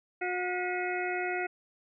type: harmonic tone with a mistuned harmonic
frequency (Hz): 361.2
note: F#4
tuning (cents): -42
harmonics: 1 / 2 / 4 / 5 / 6 / 7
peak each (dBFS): -34 / -35 / -37 / -39 / -39 / -41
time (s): 0.21-1.47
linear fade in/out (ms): 10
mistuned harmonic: 5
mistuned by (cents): +120
effects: none